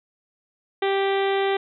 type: harmonic tone with a mistuned harmonic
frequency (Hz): 392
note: G4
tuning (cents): 0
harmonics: 1 / 2 / 3 / 4 / 5 / 6 / 7 / 8 / 9 / 10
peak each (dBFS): -21 / -26 / -34 / -35 / -32 / -36 / -41 / -37 / -38 / -43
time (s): 0.82-1.57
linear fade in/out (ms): 5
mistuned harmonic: 10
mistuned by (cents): -29
effects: none